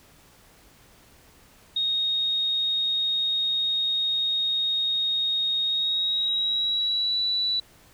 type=tone with pitch glide; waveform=sine; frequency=3729 to 3951 Hz; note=A#7 to B7; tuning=0 to 0 cents; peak=-22 dBFS; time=1.76-7.6 s; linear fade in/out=5 ms; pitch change=+100 cents; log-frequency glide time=5.64-7.19 s; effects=pink hiss -55 dBFS RMS until 7.93 s